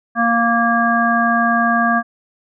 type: harmonic tone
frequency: 233.1 Hz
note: A#3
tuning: in tune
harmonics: 1 / 3 / 5 / 7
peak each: -18 / -18 / -18 / -18 dBFS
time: 0.15-2.03 s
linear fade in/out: 50 ms
effects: none